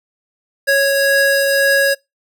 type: tone pair together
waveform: square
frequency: 553 / 1657.1 Hz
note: C#5 / G#6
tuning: -4 / -4 cents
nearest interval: octave + perfect fifth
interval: 1900 cents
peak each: -15 dBFS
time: 0.67-1.95 s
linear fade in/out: 20 ms
effects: noise-tail reverb RT60 0.2 s tail -25 dB re dry